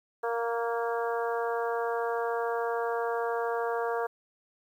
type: harmonic tone with a mistuned harmonic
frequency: 233.1 Hz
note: A#3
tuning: in tune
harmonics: 2 / 3 / 4 / 5 / 6 / 7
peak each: -30 / -34 / -36 / -38 / -40 / -41 dBFS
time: 0.23-4.07 s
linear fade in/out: 10 ms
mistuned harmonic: 5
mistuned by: -20 cents
effects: 10-bit